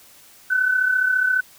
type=tone pair together; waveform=sine; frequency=1480 / 1514.6 Hz; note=F#6 / F#6; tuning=0 / +40 cents; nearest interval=unison; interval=40 cents; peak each=-24 / -17 dBFS; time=0.5-1.41 s; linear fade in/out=10 ms; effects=white hiss -49 dBFS RMS until 1.58 s